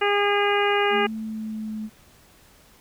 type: harmonic tone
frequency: 407.4 Hz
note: G#4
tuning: 33 cents flat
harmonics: 1 / 2 / 3 / 4 / 5 / 6 / 7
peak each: -22 / -25 / -27 / -28 / -29 / -30 / -30 dBFS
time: 0.01-1.07 s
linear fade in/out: 10 ms
type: tone with pitch glide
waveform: sine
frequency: 220 to 216.1 Hz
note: A3 to A3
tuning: 0 to -31 cents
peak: -28 dBFS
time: 0.9-1.9 s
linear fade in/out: 50 ms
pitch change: -31 cents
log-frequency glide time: 1.19-1.77 s
effects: pink hiss -54 dBFS RMS until 2.8 s